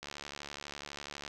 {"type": "click train", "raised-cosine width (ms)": 0.2, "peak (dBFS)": -24, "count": 91, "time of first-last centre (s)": [0.03, 1.278], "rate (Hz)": 72.1, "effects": []}